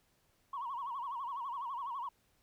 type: tone with vibrato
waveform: sine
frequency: 1024 Hz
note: C6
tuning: 38 cents flat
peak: -36 dBFS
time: 0.53-2.09 s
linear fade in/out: 5 ms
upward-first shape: sine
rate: 12 Hz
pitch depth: 170 cents each way
effects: tanh soft clip ceiling -33 dBFS + pink hiss -73 dBFS RMS until 2.42 s